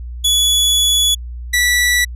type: tone pair in turn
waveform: sawtooth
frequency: 3404 / 1957.5 Hz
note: G#7 / B6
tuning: +42 / -16 cents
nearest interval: minor seventh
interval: 958 cents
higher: first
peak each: -8 dBFS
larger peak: neither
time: 0.24-1.15 / 1.53-2.05 s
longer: first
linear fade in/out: 10 ms
effects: added 60 Hz sine -25 dBFS peak until 2.15 s + resampled to 32000 Hz